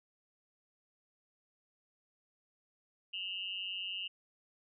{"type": "tone with amplitude modulation", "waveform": "sine", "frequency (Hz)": 2845, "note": "F7", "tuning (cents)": 31, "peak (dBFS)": -33, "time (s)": [3.13, 4.08], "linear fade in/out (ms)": 10, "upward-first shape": "sine", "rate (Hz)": 189, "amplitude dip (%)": 95, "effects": []}